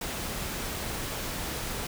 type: noise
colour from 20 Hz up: pink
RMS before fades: -34 dBFS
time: 0.01-1.87 s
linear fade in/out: 5 ms
effects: none